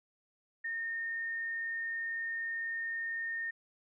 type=tone; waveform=sine; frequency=1831 Hz; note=A#6; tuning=32 cents flat; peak=-34 dBFS; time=0.64-3.51 s; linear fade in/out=10 ms; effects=none